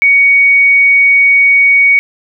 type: tone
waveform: sine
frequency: 2240 Hz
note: C#7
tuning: 18 cents sharp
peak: -4 dBFS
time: 0.02-1.99 s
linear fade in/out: 0 ms
effects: none